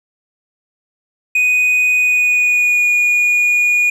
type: tone with pitch glide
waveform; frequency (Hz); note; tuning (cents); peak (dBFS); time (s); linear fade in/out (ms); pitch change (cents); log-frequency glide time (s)
triangle; 2489 to 2446; D#7 to D#7; 0 to -30; -9; 1.35-3.9; 5; -30; 1.95-2.9
effects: none